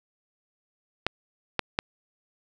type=clicks; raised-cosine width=0.3 ms; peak=-7 dBFS; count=3; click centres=1.066 / 1.593 / 1.789 s; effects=none